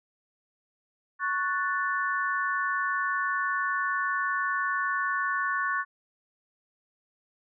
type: chord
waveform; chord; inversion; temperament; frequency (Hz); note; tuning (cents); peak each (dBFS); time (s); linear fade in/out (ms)
sine; F# minor; second; equal; 1108.7 / 1480 / 1760; C#6 / F#6 / A6; 0 / 0 / 0; -29 / -30 / -31; 1.19-5.85; 50
effects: none